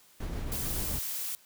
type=noise with tremolo; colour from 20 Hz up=brown; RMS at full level=-34 dBFS; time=0.2-0.99 s; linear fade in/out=5 ms; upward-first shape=triangle; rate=7.1 Hz; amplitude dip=30%
type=noise; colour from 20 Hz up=blue; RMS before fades=-35 dBFS; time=0.52-1.35 s; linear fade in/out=0 ms
effects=white hiss -60 dBFS RMS until 1.45 s